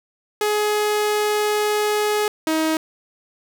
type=tone pair in turn; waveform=sawtooth; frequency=420.5 / 316.9 Hz; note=G#4 / D#4; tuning=+22 / +32 cents; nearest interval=perfect fourth; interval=490 cents; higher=first; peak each=-14 dBFS; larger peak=neither; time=0.41-2.28 / 2.47-2.77 s; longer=first; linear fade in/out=2 ms; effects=none